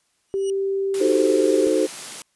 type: tone with exponential growth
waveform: 5% pulse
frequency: 2911 Hz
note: F#7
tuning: 29 cents flat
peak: -22 dBFS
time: 0.28-0.5 s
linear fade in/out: 1 ms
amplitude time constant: 47 ms
type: tone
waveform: sine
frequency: 390.6 Hz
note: G4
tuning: 6 cents flat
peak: -20 dBFS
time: 0.34-1.67 s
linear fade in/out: 0 ms
type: high-pass noise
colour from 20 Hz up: white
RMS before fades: -34 dBFS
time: 0.94-2.22 s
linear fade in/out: 2 ms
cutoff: 130 Hz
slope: 48 dB/octave
type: chord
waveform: sine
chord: D# diminished seventh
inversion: none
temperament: equal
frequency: 311.1 / 370 / 440 / 523.3 Hz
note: D#4 / F#4 / A4 / C5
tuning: 0 / 0 / 0 / 0 cents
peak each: -22 dBFS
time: 1-1.87 s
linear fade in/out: 20 ms
effects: white hiss -67 dBFS RMS until 2.35 s + resampled to 24000 Hz